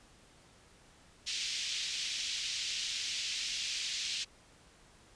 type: band-pass noise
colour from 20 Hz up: pink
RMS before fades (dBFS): -37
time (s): 1.26-4.25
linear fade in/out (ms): 20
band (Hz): 2700 to 6200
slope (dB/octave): 24
effects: pink hiss -61 dBFS RMS until 5.15 s + resampled to 22050 Hz